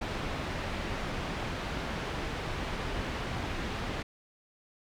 pink low-pass noise, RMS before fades -35 dBFS, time 0.01-4.03 s, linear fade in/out 10 ms, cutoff 3200 Hz, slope 12 dB/octave, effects none

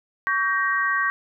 sine chord, G diminished, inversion second, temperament just, 1128.9 / 1568 / 1881.6 Hz, Db6 / G6 / Bb6, +31 / 0 / +16 cents, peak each -24 dBFS, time 0.27-1.1 s, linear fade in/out 0 ms, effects none

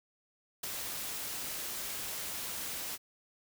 white noise with ADSR envelope, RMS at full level -35 dBFS, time 0.63-2.98 s, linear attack 8 ms, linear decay 9 ms, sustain -4 dB, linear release 38 ms, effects none

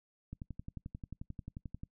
click train, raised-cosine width 5 ms, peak -30 dBFS, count 18, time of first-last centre 0.33-1.834 s, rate 11.3 Hz, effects noise-tail reverb RT60 0.1 s tail -23 dB re dry

